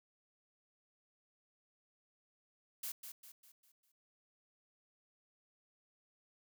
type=noise with echo; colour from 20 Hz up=blue; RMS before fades=-42 dBFS; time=2.83-2.92 s; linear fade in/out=5 ms; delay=200 ms; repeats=5; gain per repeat=-7 dB; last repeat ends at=3.92 s; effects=none